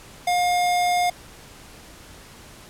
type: tone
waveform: square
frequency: 712 Hz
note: F5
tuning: 33 cents sharp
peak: -19 dBFS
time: 0.27-1.1 s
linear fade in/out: 5 ms
effects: pink hiss -45 dBFS RMS until 2.69 s + low-pass 12000 Hz 12 dB/octave